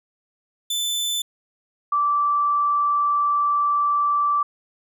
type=tone pair in turn; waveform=sawtooth / sine; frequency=3520 / 1164.9 Hz; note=A7 / D6; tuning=0 / -14 cents; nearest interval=octave + perfect fifth; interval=1914 cents; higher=first; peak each=-19 / -17 dBFS; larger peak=second; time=0.7-1.22 / 1.92-4.43 s; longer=second; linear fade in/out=5 ms; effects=none